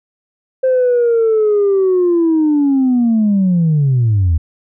sine linear sweep, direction down, 524 to 76.6 Hz, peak -8 dBFS, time 0.63-4.38 s, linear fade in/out 10 ms, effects tanh soft clip ceiling -7 dBFS

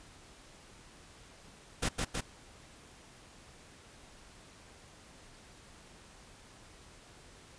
pink noise with echo, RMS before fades -31 dBFS, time 1.82-1.89 s, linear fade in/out 10 ms, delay 160 ms, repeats 2, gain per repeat -2 dB, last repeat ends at 2.21 s, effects pink hiss -56 dBFS RMS until 7.58 s + resampled to 22050 Hz

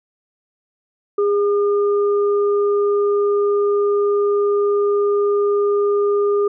sine tone pair together, 408.3 / 1209.1 Hz, G#4 / D#6, -29 / -50 cents, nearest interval octave + perfect fifth, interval 1879 cents, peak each -14 / -26 dBFS, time 1.18-6.48 s, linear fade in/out 5 ms, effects none

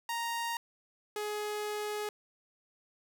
sawtooth tone pair in turn, 932.3 / 419.8 Hz, A#5 / G#4, 0 / +19 cents, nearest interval octave + major second, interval 1381 cents, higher first, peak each -29 / -30 dBFS, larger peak first, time 0.09-0.57 / 1.16-2.09 s, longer second, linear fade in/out 2 ms, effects none

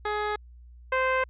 15% pulse tone pair in turn, 420 / 519.4 Hz, G#4 / C5, +19 / -13 cents, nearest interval major third, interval 368 cents, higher second, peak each -20 / -16 dBFS, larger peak second, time 0.05-0.36 / 0.92-1.24 s, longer second, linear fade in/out 5 ms, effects added 60 Hz sine -46 dBFS peak until 1.29 s + resampled to 8000 Hz

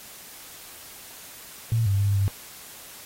sine tone with pitch steps, 113.8 / 98.6 / 100.7 / 98.5 Hz, A#2 / G2 / G2 / G2, -41 / +11 / +47 / +9 cents, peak -19 dBFS, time 1.72-2.28 s, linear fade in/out 0 ms, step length 140 ms, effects white hiss -44 dBFS RMS until 3.05 s + AAC 48 kbps

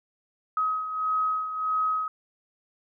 sine beating tone pair, 1268 / 1269.6 Hz, D#6 / D#6, +32 / +35 cents, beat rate 1.6 Hz, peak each -25 / -32 dBFS, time 0.57-2.08 s, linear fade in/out 2 ms, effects none

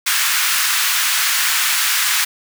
pink high-pass noise, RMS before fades -17 dBFS, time 0.06-2.25 s, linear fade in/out 10 ms, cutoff 1300 Hz, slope 24 dB/octave, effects none

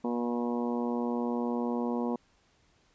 harmonic tone, 120 Hz, B2, 49 cents flat, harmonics 2 / 3 / 4 / 5 / 6 / 7 / 8 / 9, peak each -30 / -37 / -36 / -43 / -42 / -43 / -41 / -47 dBFS, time 0.04-2.16 s, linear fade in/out 5 ms, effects pink hiss -67 dBFS RMS until 2.94 s + resampled to 16000 Hz

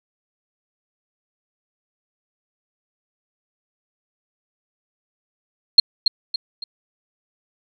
sine tone with echo, 4228 Hz, C8, 17 cents sharp, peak -3 dBFS, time 5.78-5.8 s, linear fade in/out 5 ms, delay 280 ms, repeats 3, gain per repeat -8 dB, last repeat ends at 6.64 s, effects none

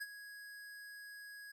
square tone with ADSR envelope, 1661.2 Hz, G#6, in tune, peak -39 dBFS, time 0-1.52 s, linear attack 18 ms, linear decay 37 ms, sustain -11 dB, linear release 9 ms, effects none

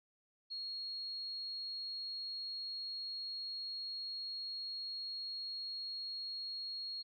sine tone, 4295 Hz, C8, 44 cents sharp, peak -40 dBFS, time 0.5-7.03 s, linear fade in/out 20 ms, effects none

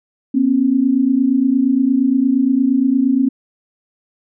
sine tone pair together, 242.7 / 271.3 Hz, B3 / C#4, -30 / -37 cents, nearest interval major second, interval 193 cents, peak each -16 / -13 dBFS, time 0.34-3.29 s, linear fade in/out 10 ms, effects none

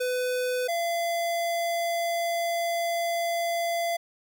square tone pair in turn, 501 / 681.3 Hz, B4 / F5, +25 / -43 cents, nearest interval perfect fourth, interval 532 cents, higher second, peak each -26 dBFS, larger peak neither, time 0-0.68 / 0.68-3.97 s, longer second, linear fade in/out 10 ms, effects none

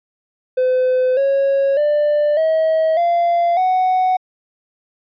triangle tone with pitch steps, 510 / 549.8 / 592.6 / 638.9 / 688.7 / 742.4 Hz, C5 / C#5 / D5 / D#5 / F5 / F#5, -44 / -14 / +15 / +46 / -24 / +6 cents, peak -10 dBFS, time 0.57-4.17 s, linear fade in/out 10 ms, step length 600 ms, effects tanh soft clip ceiling -7 dBFS + resampled to 11025 Hz

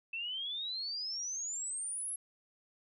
sine exponential sweep, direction up, 2637 to 11175 Hz, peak -36 dBFS, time 0.13-2.16 s, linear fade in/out 5 ms, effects none

